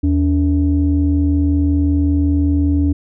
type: tone pair together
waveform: sine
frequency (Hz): 80.1 / 285.4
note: E2 / D4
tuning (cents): -49 / -49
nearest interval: octave + minor seventh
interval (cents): 2200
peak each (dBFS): -13 / -14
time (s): 0.03-2.93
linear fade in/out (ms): 10
effects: tanh soft clip ceiling -6 dBFS